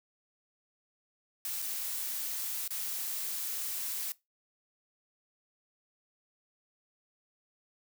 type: noise with dropouts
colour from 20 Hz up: blue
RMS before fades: -36 dBFS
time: 1.45-4.12 s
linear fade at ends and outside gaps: 1 ms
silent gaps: 1.619-1.623 / 2.678-2.706 s
effects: noise-tail reverb RT60 0.2 s tail -20 dB re dry